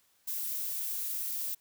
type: noise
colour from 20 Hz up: violet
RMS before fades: -35 dBFS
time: 0.27-1.55 s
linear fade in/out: 10 ms
effects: white hiss -69 dBFS RMS until 1.6 s

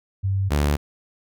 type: tone pair in turn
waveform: sine / sawtooth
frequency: 97.1 / 73.04 Hz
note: G2 / D2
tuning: -16 / -9 cents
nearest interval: perfect fourth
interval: 493 cents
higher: first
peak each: -19 / -14 dBFS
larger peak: second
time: 0.23-0.5 / 0.5-0.77 s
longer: neither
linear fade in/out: 20 ms
effects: none

